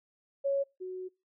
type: tone pair in turn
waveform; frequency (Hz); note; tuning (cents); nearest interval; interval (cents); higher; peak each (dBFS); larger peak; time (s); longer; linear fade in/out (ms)
sine; 554.4 / 370; C#5 / F#4; 0 / 0; perfect fifth; 700; first; -26 / -36; first; 0.44-0.64 / 0.8-1.09; second; 20
effects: noise-tail reverb RT60 0.3 s tail -26 dB re dry